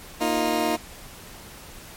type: chord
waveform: 20% pulse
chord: Bb suspended fourth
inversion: none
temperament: just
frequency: 233.1 / 310.8 / 349.6 Hz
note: Bb3 / Eb4 / F4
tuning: 0 / -2 / +2 cents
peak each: -23 / -20 / -22 dBFS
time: 0.2-0.77 s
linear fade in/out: 20 ms
effects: pink hiss -43 dBFS RMS until 1.96 s + MP3 64 kbps